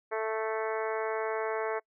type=harmonic tone; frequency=220 Hz; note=A3; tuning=in tune; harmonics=2 / 3 / 4 / 5 / 6 / 7 / 8 / 9 / 10; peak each=-32 / -36 / -38 / -40 / -42 / -43 / -44 / -45 / -46 dBFS; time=0.11-1.8 s; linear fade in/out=20 ms; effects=noise-tail reverb RT60 0.1 s tail -26 dB re dry